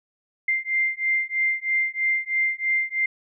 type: beating tone pair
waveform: sine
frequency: 2093 / 2096.1 Hz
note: C7 / C7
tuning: 0 / +3 cents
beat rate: 3.1 Hz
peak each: -24 dBFS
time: 0.48-3.06 s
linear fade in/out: 5 ms
effects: none